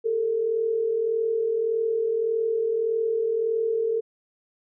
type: tone pair together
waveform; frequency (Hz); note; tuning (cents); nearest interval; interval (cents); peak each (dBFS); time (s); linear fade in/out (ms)
sine; 411.3 / 453; G#4 / A#4; -17 / -50; major second; 167; -30 / -22; 0.04-4.01; 20
effects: none